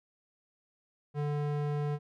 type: tone with band-pass filter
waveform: square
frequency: 146.83 Hz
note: D3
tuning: in tune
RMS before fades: -32 dBFS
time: 1.14-1.99 s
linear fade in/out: 50 ms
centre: 330 Hz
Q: 0.51
effects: none